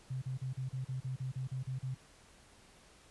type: tone bursts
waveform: sine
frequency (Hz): 130.2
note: C3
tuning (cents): -8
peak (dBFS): -35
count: 12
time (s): 0.1-1.947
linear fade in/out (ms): 10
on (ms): 120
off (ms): 37
effects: pink hiss -61 dBFS RMS until 3.1 s + resampled to 24000 Hz